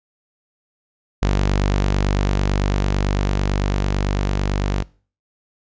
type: tone with level ramp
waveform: sawtooth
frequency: 48.98 Hz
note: G1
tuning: 1 cent flat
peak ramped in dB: -11 to -14 dBFS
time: 1.22-4.83 s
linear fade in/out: 10 ms
effects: noise-tail reverb RT60 0.4 s tail -22 dB re dry + resampled to 16000 Hz